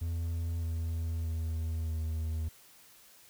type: tone with pitch steps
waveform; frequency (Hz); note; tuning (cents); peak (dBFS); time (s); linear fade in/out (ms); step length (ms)
triangle; 83.8 / 82.41 / 81.04 / 79.69; E2 / E2 / E2 / D#2; +29 / 0 / -29 / +42; -29; 0.01-2.49; 10; 620
effects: white hiss -58 dBFS RMS until 3.29 s